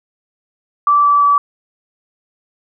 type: tone with pitch steps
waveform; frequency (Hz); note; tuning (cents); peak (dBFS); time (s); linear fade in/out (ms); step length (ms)
sine; 1163 / 1156.3 / 1149.6; D6 / D6 / D6; -17 / -27 / -37; -8; 0.87-1.38; 2; 170
effects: none